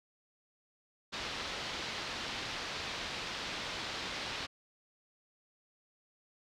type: low-pass noise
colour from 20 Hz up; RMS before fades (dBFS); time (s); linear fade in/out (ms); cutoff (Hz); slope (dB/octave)
white; -40; 1.12-4.47; 20; 4600; 24
effects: none